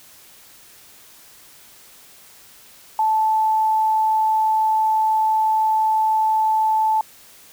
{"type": "tone", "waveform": "sine", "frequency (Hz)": 874, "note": "A5", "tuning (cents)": -12, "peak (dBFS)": -15, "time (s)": [2.99, 7.01], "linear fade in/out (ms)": 2, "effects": ["white hiss -47 dBFS RMS until 7.52 s"]}